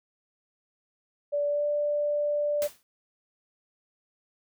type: tone with pitch glide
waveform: sine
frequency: 580 to 588.1 Hz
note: D5 to D5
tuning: -22 to +2 cents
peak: -24 dBFS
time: 1.32-2.68 s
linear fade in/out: 20 ms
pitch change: +24 cents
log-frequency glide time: 1.47-1.65 s
type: noise with exponential decay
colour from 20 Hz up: white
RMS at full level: -33 dBFS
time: 2.62-2.83 s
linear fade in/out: 0 ms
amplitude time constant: 44 ms
effects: none